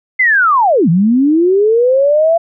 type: linear two-way sweep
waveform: sine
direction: down then up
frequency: 2093 to 156.6 to 680 Hz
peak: -7 dBFS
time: 0.19-2.38 s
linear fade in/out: 10 ms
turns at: 0.89 s
effects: none